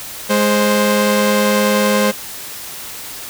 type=tone pair together; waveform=sawtooth; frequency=207.7 / 524.5 Hz; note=G#3 / C5; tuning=0 / +4 cents; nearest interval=octave + major third; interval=1604 cents; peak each=-11 dBFS; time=0.29-2.12 s; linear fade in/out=20 ms; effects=white hiss -30 dBFS RMS until 3.29 s